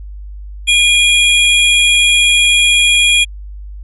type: tone pair together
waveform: square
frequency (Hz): 2426 / 3312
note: D#7 / G#7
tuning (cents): -44 / -5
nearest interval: perfect fourth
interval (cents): 539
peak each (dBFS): -11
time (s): 0.67-3.25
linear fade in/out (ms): 20
effects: added 50 Hz sine -26 dBFS peak until 3.83 s + resampled to 24000 Hz